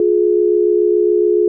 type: tone pair together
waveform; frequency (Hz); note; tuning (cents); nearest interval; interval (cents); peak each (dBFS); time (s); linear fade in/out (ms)
sine; 354.8 / 421.9; F4 / G#4; +27 / +27; minor third; 300; -13; 0-1.48; 2
effects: none